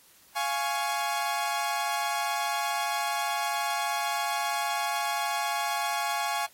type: chord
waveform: sawtooth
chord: Db major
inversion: first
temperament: equal with one note detuned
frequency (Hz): 698.5 / 833.5 / 1108.7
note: F5 / Ab5 / Db6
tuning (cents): 0 / +6 / 0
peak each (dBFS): -29 / -26 / -29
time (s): 0.35-6.47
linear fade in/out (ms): 20
effects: white hiss -58 dBFS RMS until 6.53 s + AAC 48 kbps